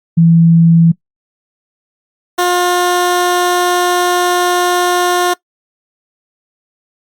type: tone pair in turn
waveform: sine / 15% pulse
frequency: 166.4 / 356.2 Hz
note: E3 / F4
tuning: +17 / +34 cents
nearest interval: octave + minor second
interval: 1317 cents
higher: second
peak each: -4 dBFS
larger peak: neither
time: 0.17-0.92 / 2.38-5.34 s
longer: second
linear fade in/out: 10 ms
effects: noise-tail reverb RT60 0.1 s tail -21 dB re dry + Opus 32 kbps